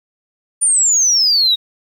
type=exponential sweep; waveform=sine; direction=down; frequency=9397 to 3742 Hz; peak=-9 dBFS; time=0.61-1.56 s; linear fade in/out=20 ms; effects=tanh soft clip ceiling -6 dBFS + 8-bit